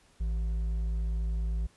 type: tone with hard clipping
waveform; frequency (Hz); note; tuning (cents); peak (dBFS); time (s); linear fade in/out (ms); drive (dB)
triangle; 55; A1; 0; -29; 0.2-1.67; 10; 8
effects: pink hiss -63 dBFS RMS until 1.76 s + resampled to 24000 Hz